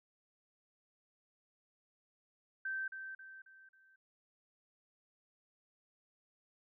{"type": "tone with echo", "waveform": "sine", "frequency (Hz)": 1554, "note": "G6", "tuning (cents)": -16, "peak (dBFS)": -36, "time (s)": [2.65, 2.88], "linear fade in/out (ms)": 5, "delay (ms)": 270, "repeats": 4, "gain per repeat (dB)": -7, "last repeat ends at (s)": 3.96, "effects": []}